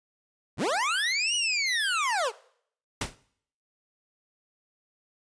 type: linear two-way sweep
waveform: 25% pulse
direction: up then down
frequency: 55.3 to 2950 to 389.5 Hz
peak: -21 dBFS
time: 0.57-2.32 s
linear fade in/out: 50 ms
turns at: 1.35 s
type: noise with exponential decay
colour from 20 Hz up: pink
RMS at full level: -24 dBFS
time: 3.01-3.16 s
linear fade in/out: 5 ms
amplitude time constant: 32 ms
effects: noise-tail reverb RT60 0.6 s tail -19 dB re dry + resampled to 22050 Hz